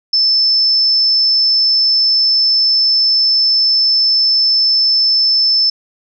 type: tone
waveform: sine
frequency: 5274 Hz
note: E8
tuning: in tune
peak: -9 dBFS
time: 0.13-5.7 s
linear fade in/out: 5 ms
effects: none